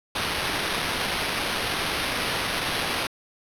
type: noise with sample-and-hold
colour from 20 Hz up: white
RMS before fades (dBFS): -27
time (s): 0.15-3.07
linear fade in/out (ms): 5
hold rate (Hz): 7350
effects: low-pass 12000 Hz 12 dB/octave